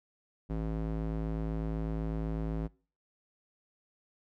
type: tone with band-pass filter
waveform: square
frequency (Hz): 54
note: A1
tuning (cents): -32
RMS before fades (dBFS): -34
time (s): 0.49-2.68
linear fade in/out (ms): 20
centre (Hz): 230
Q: 0.68
effects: noise-tail reverb RT60 0.4 s tail -23 dB re dry